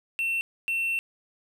triangle tone bursts at uneven times, 2700 Hz, E7, 41 cents sharp, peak -23 dBFS, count 2, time 0.19-0.41 / 0.68-0.99 s, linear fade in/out 0 ms, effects none

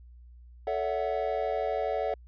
triangle chord, F# minor seventh, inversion first, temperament equal with one note detuned, 440 / 566.7 / 659.3 / 740 Hz, A4 / C#5 / E5 / F#5, 0 / +38 / 0 / 0 cents, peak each -31 dBFS, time 0.67-2.14 s, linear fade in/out 2 ms, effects added 60 Hz sine -48 dBFS peak until 2.27 s + resampled to 11025 Hz

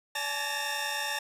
20% pulse tone cluster, 575 / 835 / 866 / 1822 / 2758 Hz, D5 / G#5 / A5 / A#6 / F7, -37 / +9 / -28 / -40 / -22 cents, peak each -36 / -37 / -30 / -29 / -34 dBFS, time 0.15-1.19 s, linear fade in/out 5 ms, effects resampled to 32000 Hz + 10-bit

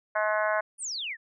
harmonic tone, 213 Hz, G#3, 44 cents sharp, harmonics 3 / 4 / 5 / 6 / 7 / 8 / 9 / 10, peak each -27 / -34 / -31 / -39 / -31 / -34 / -40 / -42 dBFS, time 0.15-0.61 s, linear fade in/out 10 ms
sine exponential sweep, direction down, 9880 to 1700 Hz, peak -31 dBFS, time 0.78-1.17 s, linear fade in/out 50 ms
effects none

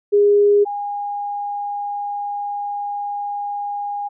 sine tone pair in turn, 409.5 / 816.4 Hz, G#4 / G#5, -24 / -30 cents, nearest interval octave, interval 1194 cents, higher second, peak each -10 / -22 dBFS, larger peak first, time 0.12-0.65 / 0.65-4.09 s, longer second, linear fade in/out 20 ms, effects none

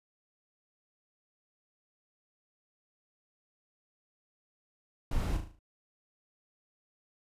brown noise with echo, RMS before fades -31 dBFS, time 5.11-5.37 s, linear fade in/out 5 ms, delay 37 ms, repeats 6, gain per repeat -6 dB, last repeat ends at 5.592 s, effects resampled to 32000 Hz

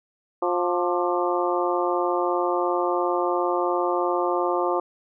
harmonic tone with a mistuned harmonic, 177.1 Hz, F3, 24 cents sharp, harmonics 2 / 3 / 4 / 5 / 6 / 7, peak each -25 / -27 / -28 / -29 / -30 / -30 dBFS, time 0.42-4.8 s, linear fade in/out 5 ms, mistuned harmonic 7, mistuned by -74 cents, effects none

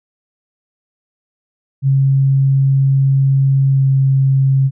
sine tone with pitch glide, 136 to 134.98 Hz, C#3 to C#3, -33 to -46 cents, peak -9 dBFS, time 1.82-4.71 s, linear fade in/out 50 ms, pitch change -13 cents, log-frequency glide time 3.71-3.84 s, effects none

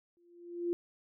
sine tone with exponential growth, 346.6 Hz, F4, 13 cents flat, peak -27 dBFS, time 0.17-0.73 s, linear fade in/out 0 ms, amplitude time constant 120 ms, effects none

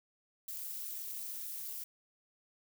violet noise with amplitude modulation, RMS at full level -38 dBFS, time 0.48-1.84 s, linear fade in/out 5 ms, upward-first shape sine, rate 245 Hz, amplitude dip 95%, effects none

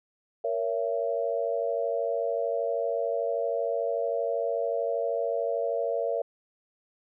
sine chord, A# diminished, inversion none, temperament just, 466.2 / 559.4 / 671.3 Hz, A#4 / C#5 / E5, 0 / +16 / +31 cents, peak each -30 dBFS, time 0.44-6.22 s, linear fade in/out 5 ms, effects none

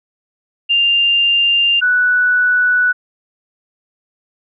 sine tone pair in turn, 2795 / 1480.6 Hz, F7 / F#6, +1 / +1 cents, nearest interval major seventh, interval 1100 cents, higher first, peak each -10 dBFS, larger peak neither, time 0.69-1.81 / 1.81-2.93 s, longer neither, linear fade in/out 20 ms, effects none

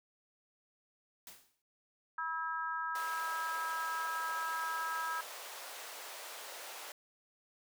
white noise with exponential decay, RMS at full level -48 dBFS, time 1.27-1.62 s, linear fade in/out 1 ms, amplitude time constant 74 ms
harmonic tone, 324.1 Hz, E4, 29 cents flat, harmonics 3 / 4 / 5, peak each -40 / -38 / -40 dBFS, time 2.18-5.21 s, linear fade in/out 5 ms
pink high-pass noise, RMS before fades -47 dBFS, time 2.95-6.92 s, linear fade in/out 2 ms, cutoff 520 Hz, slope 24 dB/octave
effects none

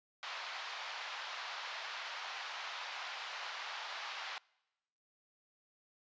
pink band-pass noise, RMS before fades -44 dBFS, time 0.23-4.38 s, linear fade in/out 0 ms, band 810 to 4600 Hz, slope 24 dB/octave, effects noise-tail reverb RT60 1.0 s tail -26 dB re dry + resampled to 16000 Hz

